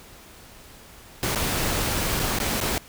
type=noise with dropouts; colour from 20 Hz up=pink; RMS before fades=-25 dBFS; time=1.23-2.78 s; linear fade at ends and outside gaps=0 ms; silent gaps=1.349-1.358 / 2.194-2.198 / 2.387-2.401 / 2.603-2.612 s; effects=pink hiss -47 dBFS RMS until 2.88 s